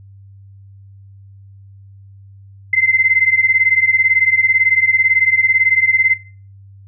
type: beating tone pair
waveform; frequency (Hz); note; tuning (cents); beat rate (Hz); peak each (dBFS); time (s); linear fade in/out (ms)
sine; 2057 / 2075; C7 / C7; -30 / -15; 18; -14; 2.73-6.14; 5
effects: noise-tail reverb RT60 0.4 s tail -19 dB re dry + added 98 Hz sine -38 dBFS peak until 6.87 s